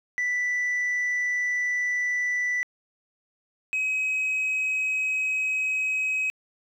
sine tone pair in turn, 1975.5 / 2541 Hz, B6 / D#7, 0 / +36 cents, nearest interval major third, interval 436 cents, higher second, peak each -21 dBFS, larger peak neither, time 0.18-2.63 / 3.73-6.3 s, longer second, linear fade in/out 0 ms, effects tanh soft clip ceiling -22 dBFS + 10-bit

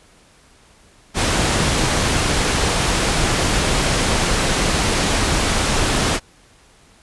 pink low-pass noise, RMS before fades -18 dBFS, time 1.14-6.2 s, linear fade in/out 50 ms, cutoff 9900 Hz, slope 12 dB/octave, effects pink hiss -51 dBFS RMS until 7.02 s + resampled to 24000 Hz

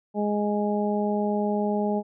harmonic tone, 207.6 Hz, G#3, in tune, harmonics 1 / 2 / 3 / 4, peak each -25 / -28 / -30 / -31 dBFS, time 0.14-2.03 s, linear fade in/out 50 ms, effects none

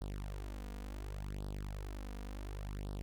sawtooth tone with flanger, 49.82 Hz, G1, 29 cents sharp, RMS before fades -43 dBFS, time 0.01-3.02 s, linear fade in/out 0 ms, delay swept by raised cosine 0.21 to 4.21 ms, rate 0.69 Hz, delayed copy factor +0.85, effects none

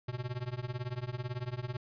square tone with tremolo, 123.47 Hz, B2, in tune, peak -32 dBFS, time 0.08-1.77 s, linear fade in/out 5 ms, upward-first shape triangle, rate 18 Hz, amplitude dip 100%, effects resampled to 11025 Hz

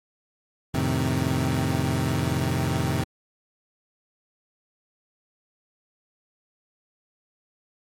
25% pulse chord, F dominant seventh, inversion none, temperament equal, 87.31 / 110 / 130.81 / 155.56 Hz, F2 / A2 / C3 / Eb3, 0 / 0 / 0 / 0 cents, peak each -25 / -26 / -22 / -25 dBFS, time 0.74-3.04 s, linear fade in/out 5 ms, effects MP3 64 kbps

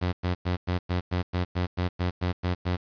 sawtooth tone bursts, 89.8 Hz, F2, 49 cents sharp, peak -20 dBFS, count 13, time 0.01-2.77 s, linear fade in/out 20 ms, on 120 ms, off 100 ms, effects resampled to 11025 Hz + 8-bit

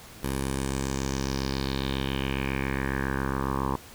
10% pulse tone with low-pass filter sweep, 67.3 Hz, C2, 49 cents sharp, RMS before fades -29 dBFS, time 0.23-3.76 s, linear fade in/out 5 ms, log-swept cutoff 12000 to 1000 Hz, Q 3.8, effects pink hiss -47 dBFS RMS until 3.94 s

